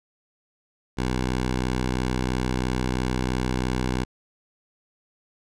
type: tone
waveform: 10% pulse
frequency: 63 Hz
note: B1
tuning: 35 cents sharp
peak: -15 dBFS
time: 0.97-4.05 s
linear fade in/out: 20 ms
effects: low-pass 8000 Hz 12 dB/octave